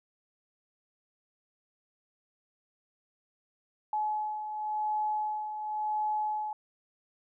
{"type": "beating tone pair", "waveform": "sine", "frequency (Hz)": [851, 851.93], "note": ["G#5", "G#5"], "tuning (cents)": [42, 44], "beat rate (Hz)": 0.93, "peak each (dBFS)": [-38, -30], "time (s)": [3.93, 6.53], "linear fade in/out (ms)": 2, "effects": []}